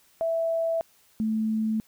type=tone pair in turn; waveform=sine; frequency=659.3 / 219.1 Hz; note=E5 / A3; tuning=0 / -7 cents; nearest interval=octave + perfect fifth; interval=1907 cents; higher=first; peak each=-23 dBFS; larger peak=neither; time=0.21-0.81 / 1.2-1.8 s; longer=neither; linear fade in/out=0 ms; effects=white hiss -61 dBFS RMS until 1.87 s